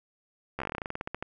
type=slowing click train; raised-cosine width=0.5 ms; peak=-18 dBFS; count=18; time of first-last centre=0.59-1.225 s; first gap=13 ms; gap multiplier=1.12; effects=none